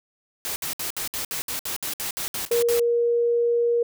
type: noise bursts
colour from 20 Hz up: white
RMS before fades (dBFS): -29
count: 14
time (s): 0.45-2.796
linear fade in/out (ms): 0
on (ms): 110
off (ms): 62
type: noise with exponential decay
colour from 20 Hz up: white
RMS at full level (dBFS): -36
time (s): 2.46-2.55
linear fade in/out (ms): 1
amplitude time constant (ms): 19
type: tone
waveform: sine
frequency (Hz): 472.7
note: A#4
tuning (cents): +24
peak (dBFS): -18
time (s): 2.51-3.83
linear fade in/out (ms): 5
effects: none